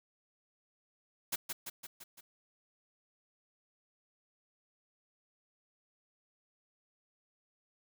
white noise with echo, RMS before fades -34 dBFS, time 1.32-1.36 s, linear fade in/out 10 ms, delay 170 ms, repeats 5, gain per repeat -4 dB, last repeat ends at 2.21 s, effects none

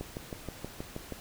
click train, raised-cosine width 2 ms, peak -23 dBFS, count 8, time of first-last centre 0.01-1.123 s, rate 6.29 Hz, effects pink hiss -48 dBFS RMS until 1.2 s

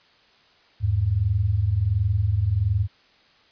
sine tone pair together, 82.43 / 103.83 Hz, E2 / G#2, 0 / 0 cents, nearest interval major third, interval 400 cents, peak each -24 / -20 dBFS, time 0.8-2.88 s, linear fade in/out 50 ms, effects white hiss -57 dBFS RMS until 3.51 s + resampled to 11025 Hz

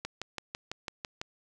click train, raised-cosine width 0.2 ms, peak -18 dBFS, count 8, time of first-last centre 0.05-1.215 s, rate 6.01 Hz, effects none

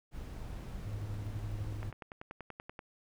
brown noise, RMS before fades -43 dBFS, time 0.11-1.93 s, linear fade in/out 50 ms
triangle tone with tremolo, 103.83 Hz, G#2, in tune, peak -34 dBFS, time 0.85-1.91 s, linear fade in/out 20 ms, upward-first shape square, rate 12 Hz, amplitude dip 40%
click train, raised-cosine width 0.5 ms, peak -29 dBFS, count 11, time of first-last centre 1.83-2.792 s, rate 10.4 Hz
effects none

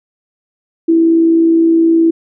sine tone with amplitude modulation, 329.6 Hz, E4, in tune, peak -5 dBFS, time 0.88-2.11 s, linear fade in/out 10 ms, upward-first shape sine, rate 59.3 Hz, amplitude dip 30%, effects none

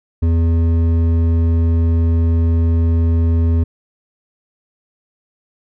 sine tone with hard clipping, 83 Hz, E2, 12 cents sharp, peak -13 dBFS, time 0.22-3.64 s, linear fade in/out 10 ms, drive 9 dB, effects none

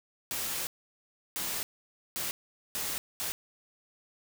white noise bursts at uneven times, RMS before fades -34 dBFS, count 5, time 0.31-0.67 / 1.36-1.63 / 2.16-2.31 / 2.75-2.98 / 3.2-3.32 s, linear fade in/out 0 ms, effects none

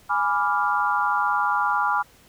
sine chord, G# diminished seventh, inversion none, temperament equal, 830.6 / 987.8 / 1174.7 / 1396.9 Hz, G#5 / B5 / D6 / F6, 0 / 0 / 0 / 0 cents, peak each -25 dBFS, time 0.09-2.03 s, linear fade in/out 20 ms, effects pink hiss -54 dBFS RMS until 2.28 s

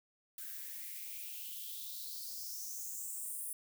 violet noise with high-pass filter sweep, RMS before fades -44 dBFS, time 0.38-3.53 s, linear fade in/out 2 ms, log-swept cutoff 1500 to 10000 Hz, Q 5.3, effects none

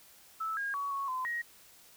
sine tone with pitch steps, 1312 / 1626 / 1125 / 1106 / 1025 / 1887 Hz, E6 / G#6 / C#6 / C#6 / C6 / A#6, -9 / -37 / +25 / -4 / -36 / +21 cents, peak -32 dBFS, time 0.4-1.42 s, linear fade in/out 10 ms, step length 170 ms, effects white hiss -58 dBFS RMS until 1.96 s

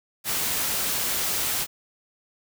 white noise, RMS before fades -26 dBFS, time 0.24-1.67 s, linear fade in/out 50 ms, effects none

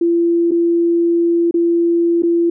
sine tone with dropouts, 340 Hz, F4, 46 cents flat, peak -11 dBFS, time 0.01-2.5 s, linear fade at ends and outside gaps 5 ms, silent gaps 0.51-0.516 / 1.511-1.541 / 2.223-2.233 s, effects none

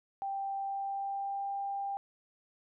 sine tone with pitch glide, 786 to 794.7 Hz, G5 to G5, +4 to +23 cents, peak -33 dBFS, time 0.22-1.97 s, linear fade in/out 0 ms, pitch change +19 cents, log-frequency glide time 0.6-1.5 s, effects none

